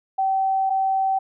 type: tone pair in turn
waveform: sine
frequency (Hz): 770 / 770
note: G5 / G5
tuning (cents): -31 / -31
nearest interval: unison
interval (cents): 0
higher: neither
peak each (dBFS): -18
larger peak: neither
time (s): 0.18-0.7 / 0.7-1.19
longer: first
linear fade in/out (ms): 10
effects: none